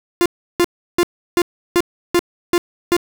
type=tone bursts; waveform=45% pulse; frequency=349.2 Hz; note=F4; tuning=in tune; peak=-11 dBFS; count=8; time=0.21-2.966 s; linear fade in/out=0 ms; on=47 ms; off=340 ms; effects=none